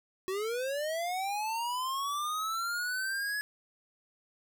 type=linear sweep; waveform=square; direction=up; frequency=366.7 to 1700 Hz; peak=-32 dBFS; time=0.28-3.41 s; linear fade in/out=0 ms; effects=none